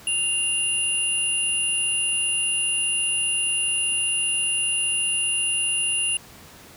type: tone pair together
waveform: sine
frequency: 2794 / 10029 Hz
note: F7 / D#9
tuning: 0 / +13 cents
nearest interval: octave + minor seventh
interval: 2213 cents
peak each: -23 / -24 dBFS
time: 0.07-6.17 s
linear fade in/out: 2 ms
effects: pink hiss -46 dBFS RMS until 6.76 s + high-pass 60 Hz 12 dB/octave